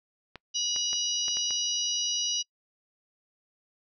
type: clicks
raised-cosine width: 0.3 ms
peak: -24 dBFS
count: 6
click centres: 0.357 / 0.762 / 0.931 / 1.282 / 1.37 / 1.507 s
type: harmonic tone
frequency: 970 Hz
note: B5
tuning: 31 cents flat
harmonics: 3 / 4 / 5 / 6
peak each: -31 / -36 / -34 / -30 dBFS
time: 0.54-2.43 s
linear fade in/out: 20 ms
effects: noise-tail reverb RT60 0.1 s tail -26 dB re dry